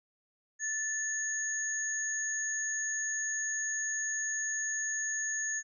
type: tone pair together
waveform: sine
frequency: 1760 / 6645 Hz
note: A6 / G#8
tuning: 0 / 0 cents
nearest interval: octave + major seventh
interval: 2300 cents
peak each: -35 / -33 dBFS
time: 0.59-5.63 s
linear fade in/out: 50 ms
effects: none